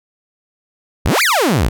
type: exponential two-way sweep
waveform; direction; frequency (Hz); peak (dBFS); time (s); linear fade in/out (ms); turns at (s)
sawtooth; up then down; 44.5 to 2489 to 44.5; -8; 1.05-1.69; 10; 1.22
effects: none